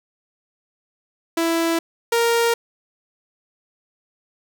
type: tone pair in turn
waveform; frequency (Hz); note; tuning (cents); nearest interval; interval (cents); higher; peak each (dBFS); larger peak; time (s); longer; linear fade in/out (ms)
sawtooth; 331.7 / 466.2; E4 / A#4; +11 / 0; tritone; 589; second; -14 / -12; second; 1.37-1.79 / 2.12-2.54; neither; 5
effects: none